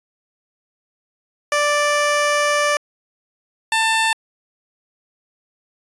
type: tone pair in turn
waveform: 15% pulse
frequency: 587.3 / 891.3 Hz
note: D5 / A5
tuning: 0 / +22 cents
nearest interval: perfect fifth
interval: 722 cents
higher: second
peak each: -9 dBFS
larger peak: neither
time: 1.52-2.77 / 3.72-4.13 s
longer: first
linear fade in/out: 2 ms
effects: resampled to 22050 Hz